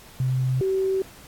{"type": "tone pair in turn", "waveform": "sine", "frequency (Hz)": [129.3, 382.7], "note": ["C3", "G4"], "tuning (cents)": [-20, -42], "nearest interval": "octave + perfect fifth", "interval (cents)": 1878, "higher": "second", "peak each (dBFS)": -20, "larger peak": "neither", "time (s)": [[0.2, 0.61], [0.61, 1.02]], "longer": "neither", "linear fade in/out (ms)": 2, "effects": ["pink hiss -47 dBFS RMS until 1.27 s", "AAC 64 kbps"]}